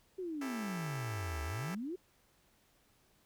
sine exponential two-way sweep, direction down then up, 385.8 to 71.9 to 385.8 Hz, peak -37 dBFS, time 0.18-1.96 s, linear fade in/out 10 ms, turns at 1.43 s
10% pulse chord, A dominant seventh, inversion first, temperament just, 275 / 330 / 396 / 440 Hz, C#4 / E4 / G4 / A4, -14 / +2 / +18 / 0 cents, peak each -44 / -39 / -40 / -40 dBFS, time 0.41-1.75 s, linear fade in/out 5 ms
effects pink hiss -70 dBFS RMS until 3.25 s

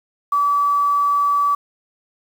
sine tone with quantisation, 1149 Hz, D6, 38 cents flat, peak -14 dBFS, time 0.32-1.55 s, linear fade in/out 5 ms, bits 7, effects none

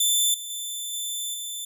15% pulse tone with level steps, 3534 Hz, A7, 7 cents sharp, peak -12 / -26 / -23 / -21 / -24 dBFS, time 0-1.65 s, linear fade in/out 5 ms, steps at 0.34 / 0.5 / 0.93 / 1.34 s, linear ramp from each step 2 ms, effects none

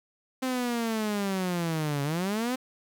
sawtooth linear two-way sweep, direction down then up, 261.6 to 138.59 to 261.6 Hz, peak -23 dBFS, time 0.42-2.56 s, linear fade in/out 10 ms, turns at 2.03 s, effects 9-bit

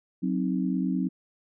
sine chord, C diminished, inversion second, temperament equal, 185 / 261.6 / 311.1 Hz, Gb3 / C4 / Eb4, 0 / 0 / 0 cents, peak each -27 / -28 / -32 dBFS, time 0.22-1.09 s, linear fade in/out 20 ms, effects none

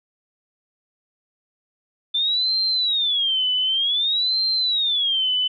sine tone with vibrato, 3529 Hz, A7, 4 cents sharp, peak -18 dBFS, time 2.14-5.48 s, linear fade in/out 10 ms, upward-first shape sine, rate 0.54 Hz, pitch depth 280 cents each way, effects none

